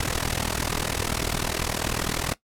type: noise with amplitude modulation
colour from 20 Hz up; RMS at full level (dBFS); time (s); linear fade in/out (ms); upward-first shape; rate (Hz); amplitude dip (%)
pink; -23; 0-2.34; 5; sine; 40.2; 90
effects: noise-tail reverb RT60 0.1 s tail -17 dB re dry + low-pass 12000 Hz 12 dB/octave